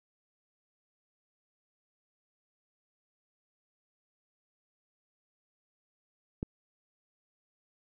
click, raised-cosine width 3 ms, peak -20 dBFS, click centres 6.429 s, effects none

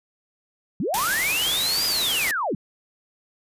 sine linear two-way sweep, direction up then down, 140.2 to 4975 to 140.2 Hz, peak -22 dBFS, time 0.8-2.55 s, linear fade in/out 2 ms, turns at 1.86 s
white noise, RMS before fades -26 dBFS, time 0.94-2.31 s, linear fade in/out 0 ms
effects resampled to 32000 Hz

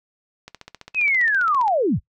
click train, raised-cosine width 0.2 ms, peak -20 dBFS, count 19, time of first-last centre 0.48-1.68 s, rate 15 Hz
sine linear sweep, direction down, 2600 to 46.25 Hz, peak -16 dBFS, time 0.94-2 s, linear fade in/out 50 ms
effects noise-tail reverb RT60 0.1 s tail -19 dB re dry

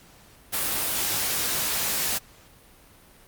white noise with comb filter, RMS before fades -26 dBFS, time 0.52-2.19 s, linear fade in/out 20 ms, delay 19 ms, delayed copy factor +0.5, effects pink hiss -53 dBFS RMS until 3.27 s + Opus 48 kbps

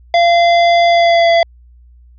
square tone with pitch glide, 687 to 676 Hz, F5 to E5, -29 to +43 cents, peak -8 dBFS, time 0.14-1.43 s, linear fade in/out 2 ms, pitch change -28 cents, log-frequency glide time 0.88-1.3 s, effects added 60 Hz sine -40 dBFS peak until 2.18 s + resampled to 11025 Hz

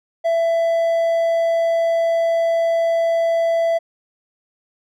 triangle tone, 666 Hz, E5, 18 cents sharp, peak -13 dBFS, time 0.24-3.79 s, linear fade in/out 20 ms, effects none

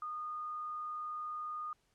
sine tone, 1227 Hz, D#6, 25 cents flat, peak -38 dBFS, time 0.02-1.73 s, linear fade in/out 2 ms, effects pink hiss -75 dBFS RMS until 1.94 s + low-pass 10000 Hz 12 dB/octave

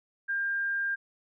sine tone, 1600 Hz, G6, 35 cents sharp, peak -27 dBFS, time 0.28-0.96 s, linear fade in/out 20 ms, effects none

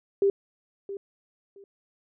sine tone with echo, 396.4 Hz, G4, 19 cents sharp, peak -18 dBFS, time 0.22-0.3 s, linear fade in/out 2 ms, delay 670 ms, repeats 2, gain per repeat -14 dB, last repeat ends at 1.64 s, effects none

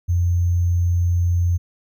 sine tone with sample-and-hold, 87.31 Hz, F2, in tune, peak -15 dBFS, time 0.08-1.58 s, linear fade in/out 20 ms, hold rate 6300 Hz, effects none

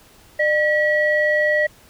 sine tone pair together, 603 / 1928.3 Hz, D5 / B6, +46 / -42 cents, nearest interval octave + minor sixth, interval 2012 cents, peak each -17 dBFS, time 0.39-1.67 s, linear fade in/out 10 ms, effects tanh soft clip ceiling -8 dBFS + pink hiss -50 dBFS RMS until 1.89 s

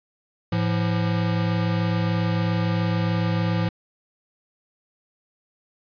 square tone pair together, 108.12 / 171.2 Hz, A2 / F3, -30 / -34 cents, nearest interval minor sixth, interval 796 cents, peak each -24 dBFS, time 0.52-3.69 s, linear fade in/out 5 ms, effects resampled to 11025 Hz

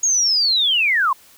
sine linear sweep, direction down, 6680 to 987.8 Hz, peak -14 dBFS, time 0.03-1.13 s, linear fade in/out 5 ms, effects white hiss -49 dBFS RMS until 1.37 s

